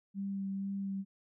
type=tone with vibrato; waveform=sine; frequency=196 Hz; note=G3; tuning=in tune; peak=-34 dBFS; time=0.14-1.05 s; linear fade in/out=50 ms; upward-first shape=sine; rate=2.1 Hz; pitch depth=13 cents each way; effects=none